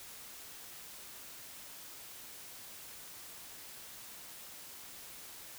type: silence
effects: white hiss -50 dBFS RMS until 5.58 s